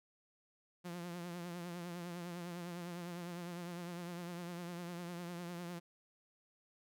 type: tone with vibrato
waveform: sawtooth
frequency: 174.1 Hz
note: F3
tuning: 5 cents flat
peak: -39 dBFS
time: 0.84-5.8 s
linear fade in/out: 20 ms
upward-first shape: triangle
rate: 9.9 Hz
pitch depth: 60 cents each way
effects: none